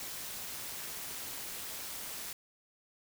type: noise with amplitude modulation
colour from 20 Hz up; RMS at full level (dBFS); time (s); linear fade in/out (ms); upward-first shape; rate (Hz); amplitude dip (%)
white; -39; 0-2.33; 2; sine; 219; 65
effects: none